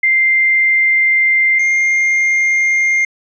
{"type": "tone pair in turn", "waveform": ["sine", "triangle"], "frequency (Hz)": [2093, 2115], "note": ["C7", "C7"], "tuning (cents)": [0, 18], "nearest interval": "unison", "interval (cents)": 18, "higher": "second", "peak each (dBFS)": -9, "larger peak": "neither", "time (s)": [[0.03, 1.59], [1.59, 3.05]], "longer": "first", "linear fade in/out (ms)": 5, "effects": ["resampled to 16000 Hz"]}